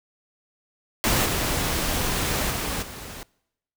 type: noise with level steps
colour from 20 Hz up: pink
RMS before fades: -21 / -25 / -28 / -38 dBFS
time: 1.04-3.23 s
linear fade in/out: 0 ms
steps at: 1.25 / 2.5 / 2.82 s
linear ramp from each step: 10 ms
effects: noise-tail reverb RT60 0.8 s tail -24 dB re dry